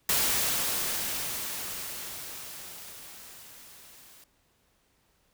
white noise with level ramp, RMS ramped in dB -25 to -54 dBFS, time 0.09-4.24 s, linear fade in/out 2 ms, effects pink hiss -69 dBFS RMS until 5.33 s

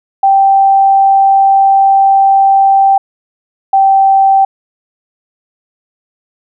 sine tone pair in turn, 782 / 778.4 Hz, G5 / G5, -4 / -12 cents, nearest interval unison, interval 8 cents, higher first, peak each -4 dBFS, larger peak neither, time 0.23-2.98 / 3.73-4.45 s, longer first, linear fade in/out 5 ms, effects none

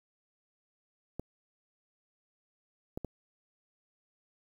clicks, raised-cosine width 2 ms, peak -23 dBFS, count 3, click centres 1.196 / 2.975 / 3.047 s, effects 9-bit

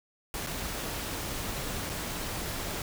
pink noise with dropouts, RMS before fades -35 dBFS, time 0.34-2.82 s, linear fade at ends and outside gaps 1 ms, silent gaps 0.465-0.47 / 1.894-1.898 s, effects none

